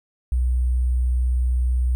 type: tone with sample-and-hold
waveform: sine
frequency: 62.1 Hz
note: B1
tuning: 10 cents sharp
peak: -17 dBFS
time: 0.32-1.95 s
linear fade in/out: 0 ms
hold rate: 8820 Hz
effects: none